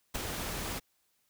pink noise with ADSR envelope, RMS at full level -31 dBFS, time 0.14-0.8 s, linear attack 17 ms, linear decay 3 ms, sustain -6 dB, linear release 22 ms, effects white hiss -74 dBFS RMS until 1.29 s

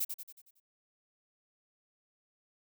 violet noise with echo, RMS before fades -32 dBFS, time 0-0.05 s, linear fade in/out 10 ms, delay 92 ms, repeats 6, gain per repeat -6 dB, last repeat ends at 0.602 s, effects none

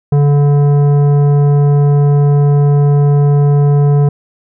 sine tone with tanh clipping, 144.1 Hz, D3, 33 cents flat, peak -8 dBFS, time 0.12-4.09 s, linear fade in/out 5 ms, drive 12 dB, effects none

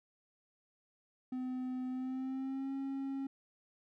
triangle tone with pitch glide, 254.9 to 271.6 Hz, C4 to C#4, -45 to -35 cents, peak -34 dBFS, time 1.32-3.27 s, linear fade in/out 5 ms, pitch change +110 cents, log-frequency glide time 1.88-2.73 s, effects none

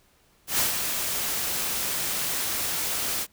white noise with ADSR envelope, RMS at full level -22 dBFS, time 0.47-3.27 s, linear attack 120 ms, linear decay 130 ms, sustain -6 dB, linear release 55 ms, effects pink hiss -62 dBFS RMS until 3.32 s

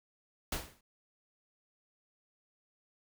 pink noise with exponential decay, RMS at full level -32 dBFS, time 0.52-0.81 s, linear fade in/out 5 ms, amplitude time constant 61 ms, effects none

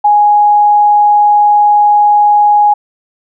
sine tone, 830.6 Hz, G#5, in tune, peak -4 dBFS, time 0.04-2.74 s, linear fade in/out 10 ms, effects none

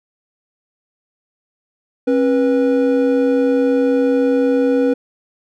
triangle tone pair together, 270 / 488.1 Hz, C#4 / B4, -45 / -20 cents, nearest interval minor seventh, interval 1025 cents, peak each -13 dBFS, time 2.07-4.94 s, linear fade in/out 10 ms, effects none

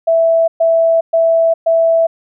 sine tone bursts, 659.3 Hz, E5, in tune, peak -8 dBFS, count 4, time 0.07-2.07 s, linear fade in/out 10 ms, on 410 ms, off 120 ms, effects none

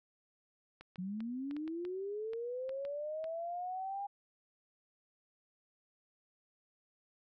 clicks, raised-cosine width 0.3 ms, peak -35 dBFS, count 11, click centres 0.81 / 0.958 / 1.205 / 1.511 / 1.566 / 1.678 / 1.851 / 2.334 / 2.693 / 2.851 / 3.242 s
sine linear sweep, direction up, 175.4 to 811 Hz, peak -37 dBFS, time 0.98-4.07 s, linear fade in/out 10 ms
effects none

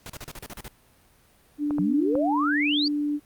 pink noise bursts, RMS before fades -38 dBFS, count 9, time 0.06-0.68 s, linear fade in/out 0 ms, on 36 ms, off 37 ms
sine tone, 293.7 Hz, D4, in tune, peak -23 dBFS, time 1.58-3.2 s, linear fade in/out 50 ms
clicks, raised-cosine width 1 ms, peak -19 dBFS, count 3, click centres 1.708 / 1.784 / 2.154 s
sine exponential sweep, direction up, 167.9 to 4749 Hz, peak -23 dBFS, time 1.79-2.88 s, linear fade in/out 2 ms
effects pink hiss -59 dBFS RMS until 3.25 s + Opus 48 kbps

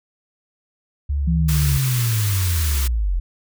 sine tone with vibrato, 70.2 Hz, C#2, 22 cents sharp, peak -18 dBFS, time 1.09-1.78 s, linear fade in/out 10 ms, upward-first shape square, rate 3.8 Hz, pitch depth 27 cents each way
sine linear sweep, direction down, 169.7 to 39.99 Hz, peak -17 dBFS, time 1.27-3.2 s, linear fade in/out 10 ms
white band-stop noise, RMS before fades -27 dBFS, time 1.48-2.88 s, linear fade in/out 10 ms, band 440 to 940 Hz, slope 48 dB/octave
effects none

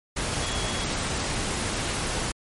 sine tone in noise, 3338 Hz, G#7, 8 cents sharp, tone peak -35 dBFS, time 0.42-0.85 s, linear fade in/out 10 ms, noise pink, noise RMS -28 dBFS, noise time 0.16-2.32 s, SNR -10 dB, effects MP3 48 kbps

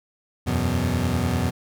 25% pulse chord, E suspended second, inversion none, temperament equal, 82.41 / 92.5 / 123.47 Hz, E2 / F#2 / B2, 0 / 0 / 0 cents, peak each -22 dBFS, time 0.46-1.51 s, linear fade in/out 20 ms, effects none

